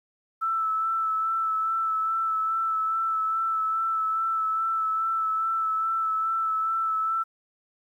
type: tone with vibrato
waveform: sine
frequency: 1318.5 Hz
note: E6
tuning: in tune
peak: -23 dBFS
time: 0.41-7.24 s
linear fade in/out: 20 ms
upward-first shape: sine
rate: 2.4 Hz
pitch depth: 20 cents each way
effects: 10-bit